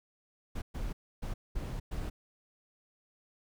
brown noise bursts at uneven times, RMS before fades -36 dBFS, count 5, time 0.55-0.62 / 0.74-0.93 / 1.22-1.34 / 1.55-1.8 / 1.91-2.1 s, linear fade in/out 10 ms, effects none

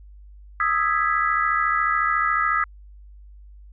sine chord, E major seventh, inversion third, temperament equal, 1244.5 / 1318.5 / 1661.2 / 1975.5 Hz, D#6 / E6 / G#6 / B6, 0 / 0 / 0 / 0 cents, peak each -22 / -24 / -26 / -26 dBFS, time 0.6-2.64 s, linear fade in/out 2 ms, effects added 50 Hz sine -42 dBFS peak until 3.72 s

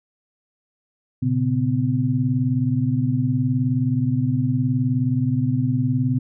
sine tone cluster, 117.7 / 136.9 / 254 Hz, A#2 / C#3 / B3, +17 / -21 / +49 cents, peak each -22 dBFS, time 1.22-6.19 s, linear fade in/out 10 ms, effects none

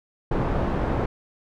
pink low-pass noise, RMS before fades -24 dBFS, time 0.31-1.06 s, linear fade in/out 5 ms, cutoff 1000 Hz, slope 12 dB/octave, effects none

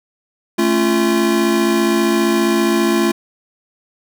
square chord, A augmented, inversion none, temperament just, 220 / 275 / 343.8 Hz, A3 / C#4 / E#4, 0 / -14 / -27 cents, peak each -18 / -22 / -16 dBFS, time 0.58-3.12 s, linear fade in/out 10 ms, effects none

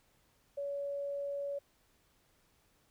sine tone, 565 Hz, C#5, 33 cents sharp, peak -35 dBFS, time 0.57-1.59 s, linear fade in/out 10 ms, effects pink hiss -71 dBFS RMS until 2.9 s

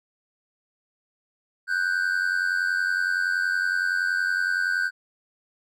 triangle tone pair together, 1480 / 1570.7 Hz, F#6 / G6, 0 / +3 cents, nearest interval minor second, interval 103 cents, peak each -23 dBFS, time 1.67-4.91 s, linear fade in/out 50 ms, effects none

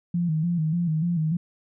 sine tone with vibrato, 164.81 Hz, E3, in tune, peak -21 dBFS, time 0.14-1.37 s, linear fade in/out 5 ms, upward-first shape square, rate 3.4 Hz, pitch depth 86 cents each way, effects none

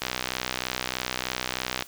click train, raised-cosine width 0.2 ms, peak -9 dBFS, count 115, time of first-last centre 0.02-1.824 s, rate 63.2 Hz, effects white hiss -49 dBFS RMS until 1.87 s

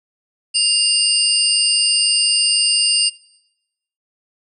sine tone cluster, 2804 / 4686 / 5000 / 8630 Hz, F7 / D8 / D#8 / C#9, +6 / -5 / +8 / -47 cents, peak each -19 dBFS, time 0.54-3.1 s, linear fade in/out 20 ms, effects noise-tail reverb RT60 0.9 s tail -22 dB re dry

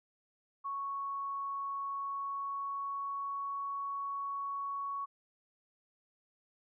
sine tone with pitch glide, 1108.7 to 1115.1 Hz, C#6 to C#6, 0 to +10 cents, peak -35 dBFS, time 0.64-5.06 s, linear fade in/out 20 ms, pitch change +10 cents, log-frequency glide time 1.88-3.59 s, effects none

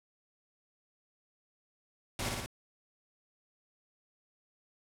pink noise with echo, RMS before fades -35 dBFS, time 2.19-2.29 s, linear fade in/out 2 ms, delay 57 ms, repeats 3, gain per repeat -2 dB, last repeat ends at 2.461 s, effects low-pass 11000 Hz 12 dB/octave

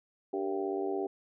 harmonic tone with a mistuned harmonic, 97.4 Hz, G2, 11 cents flat, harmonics 3 / 4 / 5 / 6 / 7 / 8, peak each -38 / -32 / -42 / -46 / -41 / -41 dBFS, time 0.33-1.07 s, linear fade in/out 5 ms, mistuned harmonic 5, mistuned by -73 cents, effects none

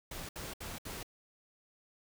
pink noise bursts, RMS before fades -43 dBFS, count 4, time 0.11-1.031 s, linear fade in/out 5 ms, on 180 ms, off 67 ms, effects none

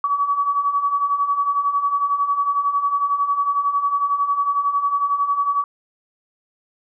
sine beating tone pair, 1130 / 1141 Hz, C#6 / C#6, +33 / +50 cents, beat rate 11 Hz, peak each -24 / -18 dBFS, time 0.04-5.64 s, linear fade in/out 2 ms, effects none

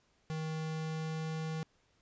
square tone with pitch glide, 157.9 to 158.91 Hz, D#3 to D#3, +26 to +37 cents, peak -36 dBFS, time 0.3-1.63 s, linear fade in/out 0 ms, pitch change +11 cents, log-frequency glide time 0.4-1.28 s, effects pink hiss -72 dBFS RMS until 2.01 s + resampled to 16000 Hz

